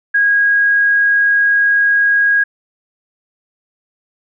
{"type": "tone", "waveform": "sine", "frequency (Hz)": 1642, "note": "G#6", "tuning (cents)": -20, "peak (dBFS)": -9, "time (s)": [0.14, 2.44], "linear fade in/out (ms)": 10, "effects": []}